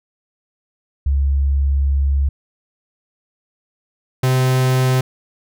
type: tone pair in turn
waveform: sine / 45% pulse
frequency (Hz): 69.3 / 129.17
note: C#2 / C3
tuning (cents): 0 / -22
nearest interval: major seventh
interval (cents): 1078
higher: second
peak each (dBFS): -13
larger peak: neither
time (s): 1.06-2.29 / 4.23-5.01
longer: first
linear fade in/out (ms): 5
effects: none